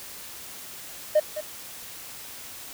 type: tone with echo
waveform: triangle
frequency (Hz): 611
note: D#5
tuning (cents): -32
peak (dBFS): -12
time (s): 1.15-1.2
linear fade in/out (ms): 10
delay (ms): 210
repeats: 1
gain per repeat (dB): -14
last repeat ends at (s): 1.41
effects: tanh soft clip ceiling -11 dBFS + white hiss -41 dBFS RMS until 2.73 s